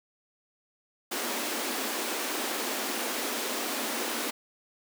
pink high-pass noise, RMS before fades -32 dBFS, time 1.11-4.31 s, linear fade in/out 10 ms, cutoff 220 Hz, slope 96 dB/octave, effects none

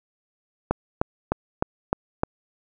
click train, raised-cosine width 1 ms, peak -6 dBFS, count 6, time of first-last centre 0.71-2.234 s, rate 3.28 Hz, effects none

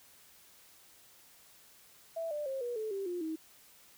sine tone with pitch steps, 659.3 / 594.2 / 535.5 / 482.6 / 435 / 392 / 353.3 / 318.4 Hz, E5 / D5 / C5 / B4 / A4 / G4 / F4 / D#4, 0 / +20 / +40 / -40 / -20 / 0 / +20 / +40 cents, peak -34 dBFS, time 2.16-3.36 s, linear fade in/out 10 ms, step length 150 ms, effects white hiss -60 dBFS RMS until 3.97 s

